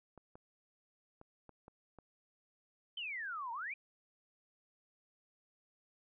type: clicks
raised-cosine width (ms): 1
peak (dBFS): -40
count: 6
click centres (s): 0.177 / 0.355 / 1.214 / 1.493 / 1.681 / 1.987
type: exponential two-way sweep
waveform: sine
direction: down then up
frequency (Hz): 3136 to 896 to 2500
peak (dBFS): -39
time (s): 2.97-3.74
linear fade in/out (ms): 5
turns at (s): 3.52
effects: none